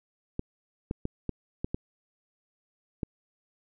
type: clicks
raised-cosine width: 3 ms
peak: -17 dBFS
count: 7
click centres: 0.394 / 0.911 / 1.054 / 1.293 / 1.645 / 1.745 / 3.032 s
effects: none